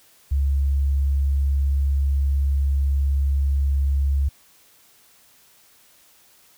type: tone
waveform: sine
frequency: 69.3 Hz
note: C#2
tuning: in tune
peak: -17 dBFS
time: 0.31-4.29 s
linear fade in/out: 10 ms
effects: white hiss -55 dBFS RMS until 6.57 s